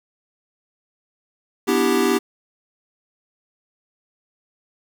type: chord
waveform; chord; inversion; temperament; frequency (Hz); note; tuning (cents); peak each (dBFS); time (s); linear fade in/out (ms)
square; E minor seventh; second; equal; 246.9 / 293.7 / 329.6 / 392; B3 / D4 / E4 / G4; 0 / 0 / 0 / 0; -23 / -25 / -24 / -20; 1.67-2.19; 20
effects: 7-bit